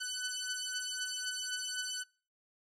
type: beating tone pair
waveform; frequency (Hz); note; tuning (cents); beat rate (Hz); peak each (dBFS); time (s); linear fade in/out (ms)
10% pulse; 1497 / 1500.9; F#6 / F#6; +20 / +24; 3.9; -30; 0-2.04; 20
effects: noise-tail reverb RT60 0.4 s tail -25 dB re dry + low-pass 10000 Hz 12 dB/octave